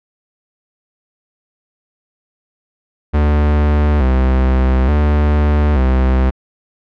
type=tone with vibrato; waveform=45% pulse; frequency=69.3 Hz; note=C#2; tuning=in tune; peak=-10 dBFS; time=3.13-6.31 s; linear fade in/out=20 ms; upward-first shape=square; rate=0.57 Hz; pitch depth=120 cents each way; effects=low-pass 2000 Hz 12 dB/octave